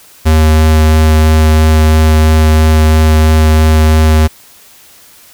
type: tone with vibrato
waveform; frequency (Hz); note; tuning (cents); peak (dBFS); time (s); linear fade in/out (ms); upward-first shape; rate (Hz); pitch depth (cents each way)
square; 78.3; D#2; +11; -5; 0.25-4.28; 20; sine; 3; 8
effects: white hiss -40 dBFS RMS until 5.33 s